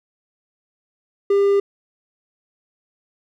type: tone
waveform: triangle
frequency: 399.6 Hz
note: G4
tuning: 33 cents sharp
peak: -11 dBFS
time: 1.3-1.6 s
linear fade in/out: 5 ms
effects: none